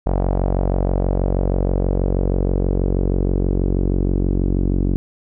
sawtooth tone with low-pass filter sweep, 46.25 Hz, F#1, in tune, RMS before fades -18 dBFS, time 0.06-4.96 s, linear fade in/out 0 ms, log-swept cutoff 710 to 310 Hz, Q 2.1, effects none

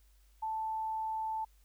sine tone, 880 Hz, A5, in tune, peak -33 dBFS, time 0.42-1.45 s, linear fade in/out 10 ms, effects added 50 Hz sine -61 dBFS peak until 1.64 s + white hiss -72 dBFS RMS until 1.64 s

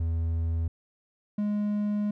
triangle tone pair in turn, 82.41 / 207.7 Hz, E2 / G#3, 0 / 0 cents, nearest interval octave + major third, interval 1600 cents, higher second, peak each -23 dBFS, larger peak neither, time 0-0.68 / 1.38-2.11 s, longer second, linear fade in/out 5 ms, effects none

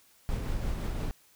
brown noise with tremolo, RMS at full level -30 dBFS, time 0.29-1.11 s, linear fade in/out 0 ms, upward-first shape triangle, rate 5.8 Hz, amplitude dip 35%, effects white hiss -62 dBFS RMS until 1.35 s

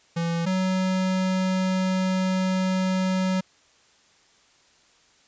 square tone pair in turn, 168.2 / 186.96 Hz, E3 / F#3, +35 / +18 cents, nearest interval major second, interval 183 cents, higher second, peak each -24 / -22 dBFS, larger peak second, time 0.16-0.46 / 0.46-3.41 s, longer second, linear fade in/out 10 ms, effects white hiss -59 dBFS RMS until 5.27 s + resampled to 16000 Hz

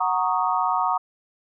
sine chord, D# minor seventh, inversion first, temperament equal, 740 / 932.3 / 1108.7 / 1244.5 Hz, F#5 / A#5 / C#6 / D#6, 0 / 0 / 0 / 0 cents, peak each -25 / -24 / -26 / -26 dBFS, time 0-0.98 s, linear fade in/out 10 ms, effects none

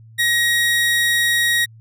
30% pulse tone, 1890 Hz, A#6, 23 cents sharp, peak -12 dBFS, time 0.18-1.66 s, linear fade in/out 20 ms, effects added 112 Hz sine -41 dBFS peak until 1.8 s

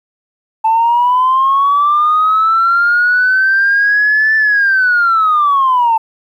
sine linear two-way sweep, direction up then down, 880 to 1764 to 880 Hz, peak -7 dBFS, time 0.64-5.98 s, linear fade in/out 10 ms, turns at 4.36 s, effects tanh soft clip ceiling -4 dBFS + 8-bit

